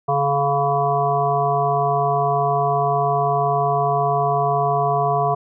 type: harmonic tone with a mistuned harmonic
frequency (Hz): 141.9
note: C#3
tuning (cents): +41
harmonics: 1 / 3 / 5 / 7 / 8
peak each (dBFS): -24 / -24 / -19 / -24 / -25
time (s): 0.08-5.35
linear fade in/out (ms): 10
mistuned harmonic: 5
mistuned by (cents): -23
effects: none